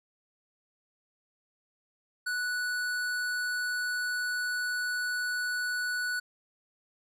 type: tone with hard clipping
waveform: sine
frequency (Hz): 1478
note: F#6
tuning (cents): -2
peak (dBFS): -31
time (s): 2.26-6.2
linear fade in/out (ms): 10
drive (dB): 14
effects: none